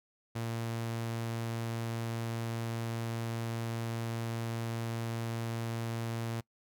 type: tone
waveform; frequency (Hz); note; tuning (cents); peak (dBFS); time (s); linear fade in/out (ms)
sawtooth; 115; A#2; -23; -30; 0.35-6.41; 10
effects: noise-tail reverb RT60 0.1 s tail -23 dB re dry